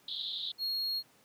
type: band-pass noise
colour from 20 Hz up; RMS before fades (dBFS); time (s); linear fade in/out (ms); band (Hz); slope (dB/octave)
pink; -38; 0.08-0.52; 5; 3400 to 4100; 96
type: tone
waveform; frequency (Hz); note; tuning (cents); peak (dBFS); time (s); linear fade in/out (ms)
triangle; 4289; C8; +42; -30; 0.58-1.03; 50
effects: pink hiss -64 dBFS RMS until 1.24 s + high-pass 150 Hz 12 dB/octave